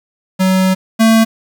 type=tone pair in turn; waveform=square; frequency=187.8 / 224 Hz; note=F#3 / A3; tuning=+26 / +31 cents; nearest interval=minor third; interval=305 cents; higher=second; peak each=-10 / -7 dBFS; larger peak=second; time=0.39-0.75 / 0.99-1.25 s; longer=first; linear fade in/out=20 ms; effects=7-bit